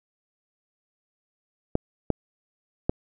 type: clicks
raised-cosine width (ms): 2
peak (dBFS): -8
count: 3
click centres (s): 1.754 / 2.103 / 2.895
effects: none